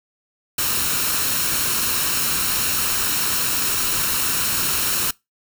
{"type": "noise with comb filter", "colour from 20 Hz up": "white", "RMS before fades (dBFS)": -21, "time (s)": [0.58, 5.11], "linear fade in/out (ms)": 5, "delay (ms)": 0.73, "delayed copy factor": 0.5, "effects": ["noise-tail reverb RT60 0.2 s tail -23 dB re dry"]}